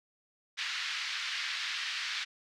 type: band-pass noise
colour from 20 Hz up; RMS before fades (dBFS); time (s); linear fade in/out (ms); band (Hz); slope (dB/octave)
pink; -36; 0.57-2.25; 20; 1600 to 4900; 24
effects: none